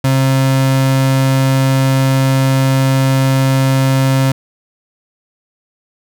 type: tone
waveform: 35% pulse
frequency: 133.6 Hz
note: C3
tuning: 36 cents sharp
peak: -8 dBFS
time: 0.04-4.32 s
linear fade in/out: 5 ms
effects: none